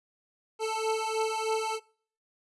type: beating tone pair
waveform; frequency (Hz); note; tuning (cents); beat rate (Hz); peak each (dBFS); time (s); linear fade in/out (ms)
25% pulse; 439.2 / 442.4; A4 / A4; -3 / +9; 3.2; -27; 0.59-1.8; 50
effects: noise-tail reverb RT60 0.5 s tail -24 dB re dry + resampled to 24000 Hz